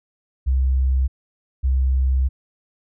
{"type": "tone pair in turn", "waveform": "sine", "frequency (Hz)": [65.41, 65.41], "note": ["C2", "C2"], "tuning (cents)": [0, 0], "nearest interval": "unison", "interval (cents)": 0, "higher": "neither", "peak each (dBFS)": -15, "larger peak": "neither", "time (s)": [[0.46, 1.08], [1.63, 2.29]], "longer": "second", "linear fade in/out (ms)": 20, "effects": []}